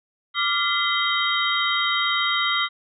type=tone cluster; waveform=sine; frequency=1175 / 1390 / 2031 / 3152 / 3774 Hz; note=D6 / F6 / B6 / G7 / A#7; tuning=+1 / -9 / +48 / +9 / +21 cents; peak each=-26 dBFS; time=0.34-2.69 s; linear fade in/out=50 ms; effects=none